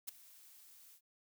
blue noise with ADSR envelope, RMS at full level -40 dBFS, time 0.07-1.01 s, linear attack 17 ms, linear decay 8 ms, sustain -20 dB, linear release 72 ms, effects none

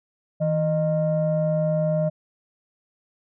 sine tone pair together, 160.56 / 615 Hz, E3 / D#5, -45 / -20 cents, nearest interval octave + major seventh, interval 2325 cents, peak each -21 dBFS, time 0.4-2.1 s, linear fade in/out 20 ms, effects tanh soft clip ceiling -14 dBFS

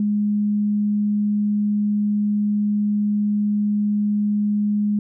sine tone, 207.7 Hz, G#3, in tune, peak -17 dBFS, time 0-4.99 s, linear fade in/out 2 ms, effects none

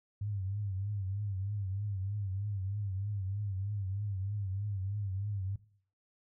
sine tone with vibrato, 99.3 Hz, G2, 23 cents sharp, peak -33 dBFS, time 0.21-5.56 s, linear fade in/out 5 ms, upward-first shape triangle, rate 3.2 Hz, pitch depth 110 cents each way, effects noise-tail reverb RT60 0.5 s tail -17 dB re dry

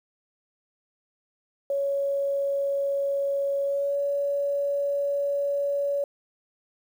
sine tone with pitch glide, 558 to 565.8 Hz, C#5 to C#5, +11 to +35 cents, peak -23 dBFS, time 1.7-6.04 s, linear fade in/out 2 ms, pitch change +24 cents, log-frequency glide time 3.64-3.99 s, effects 9-bit

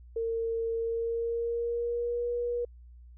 sine tone with pitch glide, 456.6 to 480.4 Hz, A#4 to B4, -36 to -48 cents, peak -28 dBFS, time 0.16-2.65 s, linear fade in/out 5 ms, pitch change +88 cents, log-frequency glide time 0.74-2.3 s, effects added 60 Hz sine -48 dBFS peak until 3.17 s

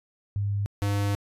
sine / square tone pair in turn, 101.2 / 101.2 Hz, G#2 / G#2, -44 / -44 cents, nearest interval unison, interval 0 cents, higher neither, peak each -24 dBFS, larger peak neither, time 0.36-0.66 / 0.82-1.15 s, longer second, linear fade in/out 0 ms, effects resampled to 32000 Hz

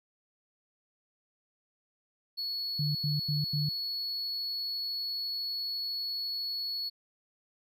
triangle tone, 4386 Hz, C#8, 19 cents flat, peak -31 dBFS, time 2.37-6.9 s, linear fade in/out 20 ms
sine tone bursts, 148.7 Hz, D3, 22 cents sharp, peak -28 dBFS, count 4, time 2.79-3.691 s, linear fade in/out 5 ms, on 160 ms, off 87 ms
effects none

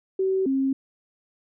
sine tone pair in turn, 381 / 268.6 Hz, G4 / C4, -49 / +46 cents, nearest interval tritone, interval 605 cents, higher first, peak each -20 / -20 dBFS, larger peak neither, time 0.19-0.46 / 0.46-0.73 s, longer neither, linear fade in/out 5 ms, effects none

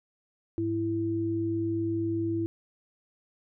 sine tone pair together, 104.2 / 331.9 Hz, G#2 / E4, +6 / +12 cents, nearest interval octave + minor sixth, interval 2006 cents, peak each -33 / -27 dBFS, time 0.58-2.46 s, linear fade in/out 0 ms, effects none

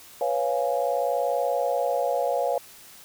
sine chord, C# dominant seventh, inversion third, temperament equal, 493.9 / 554.4 / 698.5 / 830.6 Hz, B4 / C#5 / E#5 / G#5, 0 / 0 / 0 / 0 cents, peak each -28 / -26 / -27 / -31 dBFS, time 0.21-2.58 s, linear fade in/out 2 ms, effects white hiss -48 dBFS RMS until 3.04 s

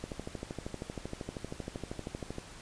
click train, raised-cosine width 2 ms, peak -24 dBFS, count 31, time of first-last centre 0.04-2.384 s, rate 12.8 Hz, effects pink hiss -50 dBFS RMS until 2.61 s + resampled to 22050 Hz

